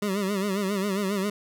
25% pulse tone with vibrato, 197.8 Hz, G3, 16 cents sharp, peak -21 dBFS, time 0.02-1.3 s, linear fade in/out 5 ms, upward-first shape sine, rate 7.4 Hz, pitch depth 96 cents each way, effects none

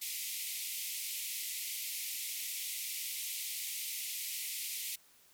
white band-pass noise, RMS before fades -40 dBFS, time 0.01-4.96 s, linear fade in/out 10 ms, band 2000 to 16000 Hz, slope 96 dB/octave, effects white hiss -64 dBFS RMS until 5.33 s

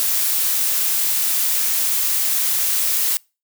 blue noise, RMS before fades -19 dBFS, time 0-3.17 s, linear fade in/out 0 ms, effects noise-tail reverb RT60 0.3 s tail -26 dB re dry

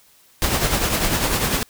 pink noise with tremolo, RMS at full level -18 dBFS, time 0.42-1.63 s, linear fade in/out 0 ms, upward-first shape triangle, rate 10 Hz, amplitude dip 55%, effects white hiss -54 dBFS RMS until 1.69 s

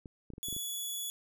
clicks, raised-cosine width 3 ms, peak -32 dBFS, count 7, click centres 0.058 / 0.303 / 0.336 / 0.381 / 0.485 / 0.527 / 0.565 s
10% pulse tone, 3405 Hz, G#7, 42 cents sharp, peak -28 dBFS, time 0.43-1.1 s, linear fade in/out 0 ms
effects none

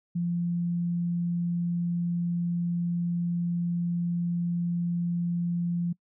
sine tone, 172.8 Hz, F3, 18 cents flat, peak -25 dBFS, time 0.15-5.93 s, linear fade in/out 10 ms, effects noise-tail reverb RT60 0.1 s tail -24 dB re dry

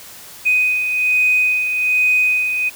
sine beating tone pair, 2500 / 2501.2 Hz, D#7 / D#7, +8 / +8 cents, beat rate 1.2 Hz, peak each -13 / -22 dBFS, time 0.45-2.7 s, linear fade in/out 20 ms, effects tanh soft clip ceiling -6 dBFS + white hiss -38 dBFS RMS until 2.75 s

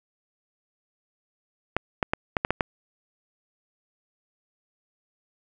clicks, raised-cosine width 0.5 ms, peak -7 dBFS, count 7, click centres 1.766 / 2.028 / 2.135 / 2.368 / 2.449 / 2.506 / 2.608 s, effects none

